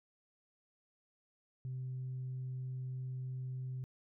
sine tone, 128.8 Hz, C3, 27 cents flat, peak -37 dBFS, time 1.65-3.84 s, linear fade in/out 0 ms, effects tanh soft clip ceiling -35 dBFS

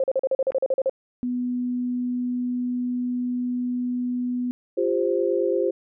sine tone bursts, 531 Hz, C5, 25 cents sharp, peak -18 dBFS, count 12, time 0-0.896 s, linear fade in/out 2 ms, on 38 ms, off 40 ms
click, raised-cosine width 0.5 ms, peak -27 dBFS, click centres 0.52 s
sine tone, 247.2 Hz, B3, 2 cents sharp, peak -23 dBFS, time 1.23-4.51 s, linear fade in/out 0 ms
sine chord, F suspended second, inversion none, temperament equal with one note detuned, 349.2 / 398.4 / 523.3 Hz, F4 / G4 / C5, 0 / +28 / 0 cents, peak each -24 dBFS, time 4.77-5.71 s, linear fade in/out 10 ms
effects none

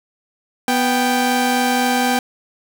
sawtooth tone pair together, 246.9 / 784.6 Hz, B3 / G5, 0 / +1 cents, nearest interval octave + minor sixth, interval 2001 cents, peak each -14 dBFS, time 0.68-2.19 s, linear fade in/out 2 ms, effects none

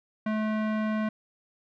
square tone with low-pass filter, 216 Hz, A3, 32 cents flat, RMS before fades -28 dBFS, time 0.26-1.09 s, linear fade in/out 5 ms, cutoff 1900 Hz, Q 1.2, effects none

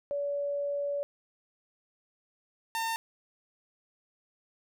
sine / sawtooth tone pair in turn, 571 / 906.1 Hz, D5 / A#5, -49 / -49 cents, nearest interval minor sixth, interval 800 cents, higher second, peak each -29 / -26 dBFS, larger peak second, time 0.11-1.03 / 2.75-2.96 s, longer first, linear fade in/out 0 ms, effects none

